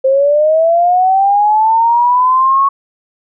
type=linear sweep; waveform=sine; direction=up; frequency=523.3 to 1108.7 Hz; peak=-7 dBFS; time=0.04-2.69 s; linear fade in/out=10 ms; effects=none